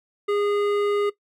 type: tone with hard clipping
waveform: sine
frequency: 410 Hz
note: G#4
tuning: 22 cents flat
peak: -22 dBFS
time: 0.28-1.1 s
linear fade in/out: 10 ms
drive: 13 dB
effects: noise-tail reverb RT60 0.1 s tail -17 dB re dry